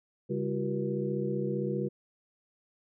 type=tone cluster; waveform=sine; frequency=138.2 / 199.8 / 345 / 380.3 / 478.9 Hz; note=C#3 / G3 / F4 / F#4 / A#4; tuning=-5 / +33 / -21 / +48 / +47 cents; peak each=-35 / -34 / -36 / -35 / -36 dBFS; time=0.29-1.89 s; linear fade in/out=20 ms; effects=none